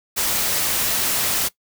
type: noise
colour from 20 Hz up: white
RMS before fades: -21 dBFS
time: 0.16-1.49 s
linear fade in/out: 20 ms
effects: noise-tail reverb RT60 0.1 s tail -19 dB re dry